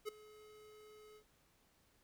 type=tone with ADSR envelope; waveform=square; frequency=426.2 Hz; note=G#4; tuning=45 cents sharp; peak=-38 dBFS; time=0.05-1.24 s; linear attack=34 ms; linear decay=8 ms; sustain=-20 dB; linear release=79 ms; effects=pink hiss -73 dBFS RMS until 2.03 s